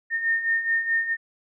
sine beating tone pair, 1823 / 1827.7 Hz, A#6 / A#6, -39 / -35 cents, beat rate 4.7 Hz, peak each -28 / -22 dBFS, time 0.1-1.17 s, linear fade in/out 50 ms, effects none

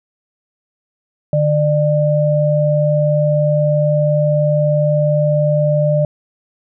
sine tone pair together, 149.5 / 598 Hz, D3 / D5, +31 / +31 cents, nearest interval 2 octaves, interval 2400 cents, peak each -14 dBFS, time 1.33-6.05 s, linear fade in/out 2 ms, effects none

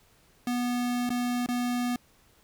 square tone with dropouts, 244.5 Hz, B3, 17 cents flat, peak -27 dBFS, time 0.47-1.96 s, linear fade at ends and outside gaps 2 ms, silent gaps 1.093-1.103 / 1.462-1.487 s, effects pink hiss -62 dBFS RMS until 2.43 s

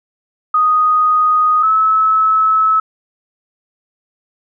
sine tone pair in turn, 1244.5 / 1297.3 Hz, D#6 / E6, 0 / -28 cents, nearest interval minor second, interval 72 cents, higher second, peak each -9 dBFS, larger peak neither, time 0.54-1.63 / 1.63-2.8 s, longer second, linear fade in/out 5 ms, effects none

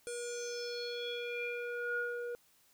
square tone with low-pass filter sweep, 480 Hz, B4, 49 cents flat, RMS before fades -39 dBFS, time 0.07-2.35 s, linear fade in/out 0 ms, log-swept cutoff 9000 to 1000 Hz, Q 6.2, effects white hiss -68 dBFS RMS until 2.73 s

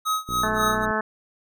square tone with tremolo, 1269 Hz, D#6, 34 cents sharp, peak -21 dBFS, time 0.05-0.86 s, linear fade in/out 20 ms, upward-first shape sine, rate 3.7 Hz, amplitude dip 95%
click train, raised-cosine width 3 ms, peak -22 dBFS, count 39, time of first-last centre 0.29-0.908 s, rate 61.5 Hz
harmonic tone, 216.5 Hz, A3, 28 cents flat, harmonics 1 / 2 / 3 / 4 / 5 / 6 / 7 / 8, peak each -30 / -30 / -30 / -30 / -30 / -30 / -30 / -30 dBFS, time 0.43-1.01 s, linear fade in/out 5 ms
effects none

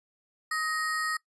square ring-modulated tone, 1568 Hz, G6, in tune, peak -26 dBFS, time 0.51-1.17 s, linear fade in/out 5 ms, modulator 304 Hz, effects noise-tail reverb RT60 0.1 s tail -20 dB re dry + resampled to 24000 Hz

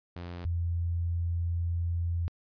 sawtooth / sine tone pair in turn, 87.31 / 85.32 Hz, F2 / F2, 0 / -40 cents, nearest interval unison, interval 40 cents, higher first, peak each -34 / -27 dBFS, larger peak second, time 0.16-0.45 / 0.45-2.28 s, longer second, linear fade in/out 0 ms, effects resampled to 11025 Hz

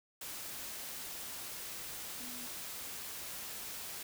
sine tone in noise, 247 Hz, B3, in tune, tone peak -51 dBFS, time 2.2-2.47 s, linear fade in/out 5 ms, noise white, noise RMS -44 dBFS, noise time 0.21-4.03 s, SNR -10 dB, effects none

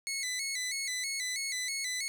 15% pulse tone with vibrato, 2093 Hz, C7, in tune, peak -26 dBFS, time 0.07-2.08 s, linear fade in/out 0 ms, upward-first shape square, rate 3.1 Hz, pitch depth 77 cents each way, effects none

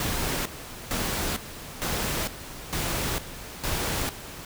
pink noise with tremolo, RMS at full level -28 dBFS, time 0-4.45 s, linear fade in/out 2 ms, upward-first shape square, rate 1.1 Hz, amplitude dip 75%, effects none

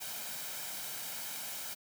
white noise with comb filter, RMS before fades -41 dBFS, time 0-1.75 s, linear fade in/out 20 ms, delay 1.3 ms, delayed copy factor +0.5, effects high-pass 150 Hz 12 dB/octave

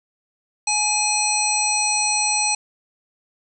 harmonic tone with a mistuned harmonic, 840 Hz, G#5, 19 cents sharp, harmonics 1 / 3 / 5 / 7 / 9 / 10, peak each -25 / -25 / -25 / -25 / -25 / -25 dBFS, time 0.67-2.55 s, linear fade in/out 5 ms, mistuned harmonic 9, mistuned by +54 cents, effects none

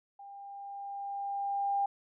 sine tone with level ramp, 799 Hz, G5, 33 cents sharp, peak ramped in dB -46 to -26 dBFS, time 0.19-1.86 s, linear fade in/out 5 ms, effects none

